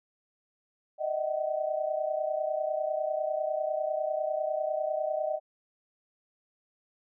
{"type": "tone cluster", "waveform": "sine", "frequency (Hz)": [612, 642, 758], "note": ["D#5", "E5", "F#5"], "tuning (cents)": [-29, -46, 42], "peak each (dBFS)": [-30, -33, -35], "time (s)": [0.98, 5.4], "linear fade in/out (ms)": 50, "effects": []}